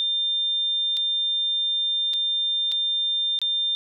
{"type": "tone with dropouts", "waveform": "sine", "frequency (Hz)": 3600, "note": "A7", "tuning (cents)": 39, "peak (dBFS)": -21, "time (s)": [0, 3.75], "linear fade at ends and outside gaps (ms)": 0, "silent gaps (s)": [[0.968, 0.971], [2.134, 2.138], [2.716, 2.721], [3.389, 3.416]], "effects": []}